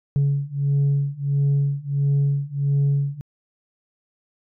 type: beating tone pair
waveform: sine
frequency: 140.1 / 141.6 Hz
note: C#3 / C#3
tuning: +19 / +37 cents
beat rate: 1.5 Hz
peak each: -20 / -19 dBFS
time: 0.16-3.21 s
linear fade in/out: 0 ms
effects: tanh soft clip ceiling -14 dBFS